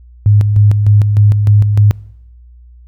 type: tone with tremolo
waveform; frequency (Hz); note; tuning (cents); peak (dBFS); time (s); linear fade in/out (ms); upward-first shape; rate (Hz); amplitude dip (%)
sine; 103.83; G#2; 0; -4; 0.26-1.91; 0; square; 3.3; 50
effects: noise-tail reverb RT60 0.9 s tail -26 dB re dry + added 60 Hz sine -36 dBFS peak until 2.87 s